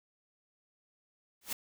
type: noise with exponential growth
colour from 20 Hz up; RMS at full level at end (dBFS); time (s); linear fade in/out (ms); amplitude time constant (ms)
white; -30; 1.41-1.53; 5; 24
effects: none

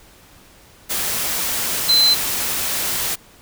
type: tone in noise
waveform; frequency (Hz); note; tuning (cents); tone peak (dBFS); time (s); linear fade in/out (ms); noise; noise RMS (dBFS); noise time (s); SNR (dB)
sine; 4067; C8; -50; -11; 1.88-2.15; 20; white; -22; 0.89-3.16; +8
effects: pink hiss -48 dBFS RMS until 3.41 s

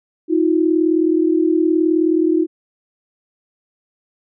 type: tone pair together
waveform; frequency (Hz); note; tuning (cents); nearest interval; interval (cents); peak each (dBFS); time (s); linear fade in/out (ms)
sine; 319 / 358.1; D#4 / F4; +43 / +43; major second; 200; -14 / -17; 0.28-2.47; 50
effects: none

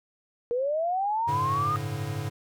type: linear sweep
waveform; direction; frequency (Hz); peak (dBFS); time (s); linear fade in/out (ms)
sine; up; 466.2 to 1244.5; -24; 0.51-1.76; 0
type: chord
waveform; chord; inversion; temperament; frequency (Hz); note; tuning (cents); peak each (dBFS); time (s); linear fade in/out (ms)
square; G suspended second; none; equal with one note detuned; 98 / 110 / 143.56; G2 / A2 / D3; 0 / 0 / -39; -37 / -34 / -34; 1.27-2.3; 20
effects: none

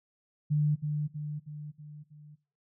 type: tone with echo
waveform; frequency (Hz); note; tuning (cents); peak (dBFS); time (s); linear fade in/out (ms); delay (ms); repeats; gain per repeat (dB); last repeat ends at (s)
sine; 149.3; D3; +29; -23; 0.5-0.76; 20; 320; 5; -5; 2.36
effects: noise-tail reverb RT60 0.4 s tail -19 dB re dry

